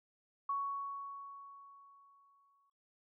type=tone with exponential decay; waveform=sine; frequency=1115 Hz; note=C#6; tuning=10 cents sharp; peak=-32 dBFS; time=0.49-2.7 s; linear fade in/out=5 ms; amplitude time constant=480 ms; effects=noise-tail reverb RT60 0.6 s tail -23 dB re dry